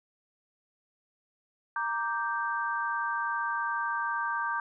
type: chord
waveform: sine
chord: G minor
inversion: first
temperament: equal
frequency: 932.3 / 1174.7 / 1568 Hz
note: Bb5 / D6 / G6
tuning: 0 / 0 / 0 cents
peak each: -33 / -33 / -32 dBFS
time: 1.76-4.6 s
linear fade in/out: 2 ms
effects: none